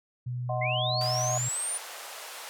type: tone with pitch glide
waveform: sine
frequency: 123.47 to 122.69 Hz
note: B2 to B2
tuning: 0 to -11 cents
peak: -30 dBFS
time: 0.26-1.49 s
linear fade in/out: 10 ms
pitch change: -11 cents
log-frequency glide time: 1.12-1.36 s
type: chord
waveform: sine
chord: C diminished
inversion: first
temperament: equal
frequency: 622.3 / 740 / 1046.5 Hz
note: Eb5 / Gb5 / C6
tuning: 0 / 0 / 0 cents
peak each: -32 / -32 / -38 dBFS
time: 0.49-1.38 s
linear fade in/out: 5 ms
type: linear sweep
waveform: sine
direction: up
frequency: 2000 to 9500 Hz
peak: -29 dBFS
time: 0.61-1.78 s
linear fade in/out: 10 ms
type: band-pass noise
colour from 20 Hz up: pink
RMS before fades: -42 dBFS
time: 1.01-2.49 s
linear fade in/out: 0 ms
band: 570 to 14000 Hz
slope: 24 dB/octave
effects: none